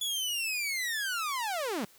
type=linear sweep; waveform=sawtooth; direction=down; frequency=3436 to 180 Hz; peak=-27 dBFS; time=0.01-1.85 s; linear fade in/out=5 ms; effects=white hiss -59 dBFS RMS until 1.98 s